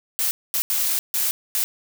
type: noise bursts at uneven times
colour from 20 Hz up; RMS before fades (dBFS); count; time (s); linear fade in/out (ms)
blue; -22; 5; 0.19-0.31 / 0.54-0.62 / 0.7-0.99 / 1.14-1.31 / 1.55-1.64; 0
effects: none